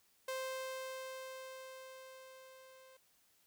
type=tone with level ramp; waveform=sawtooth; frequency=523 Hz; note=C5; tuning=1 cent flat; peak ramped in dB=-34 to -55 dBFS; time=0.28-2.97 s; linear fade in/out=5 ms; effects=white hiss -72 dBFS RMS until 3.46 s